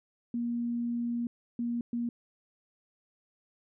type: tone bursts at uneven times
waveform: sine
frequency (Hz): 237.2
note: A#3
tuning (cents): +30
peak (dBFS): -29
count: 3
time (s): 0.34-1.27 / 1.59-1.81 / 1.93-2.09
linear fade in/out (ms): 2
effects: none